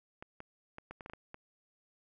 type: clicks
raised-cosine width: 0.5 ms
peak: -30 dBFS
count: 9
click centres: 0.225 / 0.404 / 0.784 / 0.91 / 1.008 / 1.061 / 1.098 / 1.135 / 1.344 s
effects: none